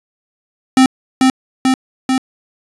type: tone with echo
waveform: square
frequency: 260.9 Hz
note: C4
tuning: 5 cents flat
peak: -6 dBFS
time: 0.77-0.86 s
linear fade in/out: 2 ms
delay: 440 ms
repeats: 3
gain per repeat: -2 dB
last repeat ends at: 2.18 s
effects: resampled to 24000 Hz